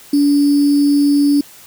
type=tone with sample-and-hold; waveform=sine; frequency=286.9 Hz; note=D4; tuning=40 cents flat; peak=-9 dBFS; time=0.13-1.41 s; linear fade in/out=5 ms; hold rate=4900 Hz; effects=white hiss -41 dBFS RMS until 1.66 s